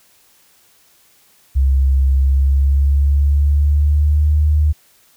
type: tone with pitch glide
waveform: sine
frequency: 67.2 to 75.43 Hz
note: C2 to D2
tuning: +47 to +47 cents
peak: -10 dBFS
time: 1.55-4.73 s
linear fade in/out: 20 ms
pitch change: +200 cents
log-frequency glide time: 2.14-4.35 s
effects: white hiss -53 dBFS RMS until 5.16 s